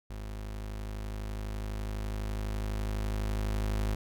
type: tone with level ramp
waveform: 35% pulse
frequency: 52 Hz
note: G#1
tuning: 3 cents sharp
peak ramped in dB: -36 to -26 dBFS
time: 0.1-3.95 s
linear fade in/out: 5 ms
effects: none